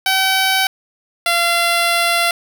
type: tone pair in turn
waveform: 10% pulse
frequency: 765 / 686.1 Hz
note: G5 / F5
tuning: -42 / -31 cents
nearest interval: major second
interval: 189 cents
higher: first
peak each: -5 dBFS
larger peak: neither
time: 0.06-0.67 / 1.26-2.31 s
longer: second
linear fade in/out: 2 ms
effects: none